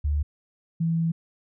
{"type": "tone pair in turn", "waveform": "sine", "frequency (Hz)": [73.5, 165], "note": ["D2", "E3"], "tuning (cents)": [2, 2], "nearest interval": "octave + major second", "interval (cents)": 1400, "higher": "second", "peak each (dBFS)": -21, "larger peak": "neither", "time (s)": [[0.04, 0.23], [0.8, 1.12]], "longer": "second", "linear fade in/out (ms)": 10, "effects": []}